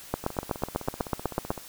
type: two click trains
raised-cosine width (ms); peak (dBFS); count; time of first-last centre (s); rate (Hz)
1; -22 / -11; 22 / 12; 0.24-1.578 / 0.14-1.505; 15.7 / 8.06
effects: white hiss -46 dBFS RMS until 1.68 s